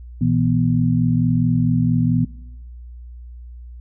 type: tone cluster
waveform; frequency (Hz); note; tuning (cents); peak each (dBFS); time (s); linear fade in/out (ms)
sine; 119 / 163.5 / 244.7; A#2 / E3 / B3; +36 / -14 / -16; -19; 0.21-2.25; 5
effects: noise-tail reverb RT60 1.0 s tail -20 dB re dry + added 60 Hz sine -34 dBFS peak until 3.8 s